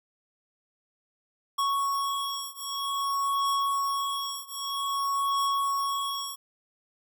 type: beating tone pair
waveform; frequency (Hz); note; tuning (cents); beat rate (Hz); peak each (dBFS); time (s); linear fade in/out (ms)
square; 1108.7 / 1109.22; C#6 / C#6; 0 / +1; 0.52; -30 / -31; 1.58-6.36; 10
effects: none